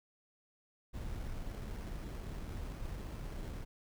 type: noise with sample-and-hold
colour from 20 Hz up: brown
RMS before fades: -42 dBFS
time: 0.93-3.65 s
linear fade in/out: 20 ms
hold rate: 3675 Hz
effects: none